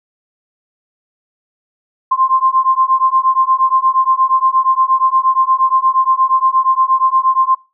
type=beating tone pair; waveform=sine; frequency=1046.5 / 1055 Hz; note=C6 / C6; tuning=0 / +14 cents; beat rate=8.5 Hz; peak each=-13 dBFS; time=2.11-7.55 s; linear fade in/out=10 ms; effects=noise-tail reverb RT60 0.3 s tail -22 dB re dry